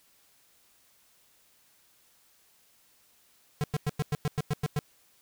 square tone bursts, 148.6 Hz, D3, 21 cents sharp, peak -26 dBFS, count 10, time 3.61-4.79 s, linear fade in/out 0 ms, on 28 ms, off 100 ms, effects white hiss -64 dBFS RMS until 5.21 s

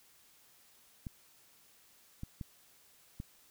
clicks, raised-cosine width 5 ms, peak -28 dBFS, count 4, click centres 1.068 / 2.234 / 2.412 / 3.201 s, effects white hiss -64 dBFS RMS until 3.5 s

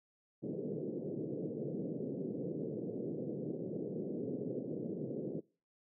white band-pass noise, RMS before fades -40 dBFS, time 0.42-5.41 s, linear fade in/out 20 ms, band 130 to 490 Hz, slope 48 dB/octave, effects noise-tail reverb RT60 0.4 s tail -25 dB re dry

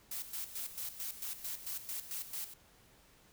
blue noise with tremolo, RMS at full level -40 dBFS, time 0.11-2.54 s, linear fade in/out 5 ms, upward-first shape square, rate 4.5 Hz, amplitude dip 70%, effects pink hiss -64 dBFS RMS until 3.32 s

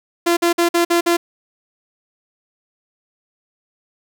sawtooth tone bursts, 342.8 Hz, F4, 32 cents flat, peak -9 dBFS, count 6, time 0.26-1.17 s, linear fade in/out 10 ms, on 110 ms, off 50 ms, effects none

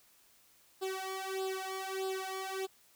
sawtooth tone with flanger, 381.3 Hz, G4, 48 cents flat, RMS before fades -38 dBFS, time 0.81-2.67 s, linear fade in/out 20 ms, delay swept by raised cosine 0.23 to 1.73 ms, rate 1.6 Hz, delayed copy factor +0.95, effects white hiss -65 dBFS RMS until 2.95 s

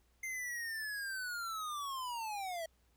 square linear sweep, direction down, 2100 to 638 Hz, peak -39 dBFS, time 0.23-2.66 s, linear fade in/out 5 ms, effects added 60 Hz sine -70 dBFS peak until 2.96 s + pink hiss -75 dBFS RMS until 2.96 s

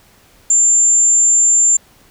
sine tone, 7260 Hz, A#8, 47 cents flat, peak -8 dBFS, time 0.5-1.77 s, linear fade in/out 5 ms, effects pink hiss -49 dBFS RMS until 2.1 s

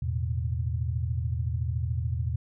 sine chord, E suspended fourth, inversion none, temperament just, 82.41 / 109.88 / 123.61 Hz, E2 / A2 / B2, 0 / -2 / +2 cents, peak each -29 / -32 / -31 dBFS, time 0.02-2.36 s, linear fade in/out 5 ms, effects none

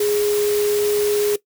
sine tone in noise, 415.3 Hz, G#4, in tune, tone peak -16 dBFS, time 0-1.36 s, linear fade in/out 5 ms, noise white, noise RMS -28 dBFS, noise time 0-1.36 s, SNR +9 dB, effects noise-tail reverb RT60 0.1 s tail -18 dB re dry

